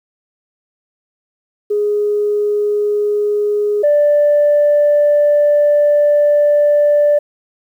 sine tone pair in turn, 415.3 / 587.3 Hz, G#4 / D5, 0 / 0 cents, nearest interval tritone, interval 600 cents, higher second, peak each -12 / -7 dBFS, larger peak second, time 1.7-3.83 / 3.83-7.19 s, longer second, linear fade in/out 10 ms, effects tanh soft clip ceiling -5 dBFS + 8-bit

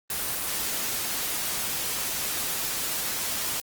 white noise, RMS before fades -29 dBFS, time 0.1-3.6 s, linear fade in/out 0 ms, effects Opus 24 kbps

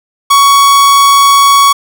45% pulse tone, 1119 Hz, C#6, 16 cents sharp, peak -3 dBFS, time 0.3-1.73 s, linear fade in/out 10 ms, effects none

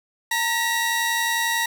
sawtooth tone pair together, 916 / 1923.1 Hz, A#5 / B6, -31 / -47 cents, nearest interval octave + minor second, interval 1284 cents, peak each -21 / -19 dBFS, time 0.31-1.66 s, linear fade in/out 5 ms, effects none

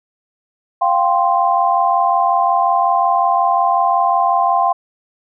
sine chord, F suspended second, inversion none, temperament equal, 698.5 / 784 / 1046.5 Hz, F5 / G5 / C6, 0 / 0 / 0 cents, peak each -16 dBFS, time 0.81-4.73 s, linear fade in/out 10 ms, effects none

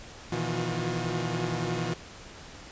sawtooth tone cluster, 120.7 / 158.1 / 168.8 / 358.5 Hz, B2 / D#3 / E3 / F4, -39 / +28 / +41 / +45 cents, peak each -30 dBFS, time 0.32-1.94 s, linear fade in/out 5 ms, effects pink hiss -46 dBFS RMS until 2.71 s + resampled to 16000 Hz

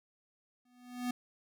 square tone with exponential growth, 246.9 Hz, B3, in tune, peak -31 dBFS, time 0.65-1.11 s, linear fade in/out 5 ms, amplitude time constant 100 ms, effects none

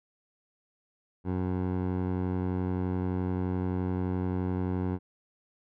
15% pulse tone with low-pass filter, 91.6 Hz, F#2, 17 cents flat, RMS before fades -30 dBFS, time 1.24-4.99 s, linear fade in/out 50 ms, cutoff 960 Hz, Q 0.58, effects none

